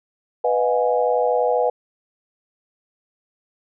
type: chord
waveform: sine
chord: F half-diminished seventh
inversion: second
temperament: equal with one note detuned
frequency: 493.9 / 622.3 / 714.4 / 830.6 Hz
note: Cb5 / Eb5 / F5 / Ab5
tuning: 0 / 0 / +39 / 0 cents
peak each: -19 / -23 / -23 / -24 dBFS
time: 0.44-1.7 s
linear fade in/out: 5 ms
effects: none